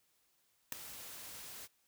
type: noise with ADSR envelope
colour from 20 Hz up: white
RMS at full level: -33 dBFS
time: 0.72-1.68 s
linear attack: 4 ms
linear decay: 4 ms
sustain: -16 dB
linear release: 35 ms
effects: white hiss -75 dBFS RMS until 1.87 s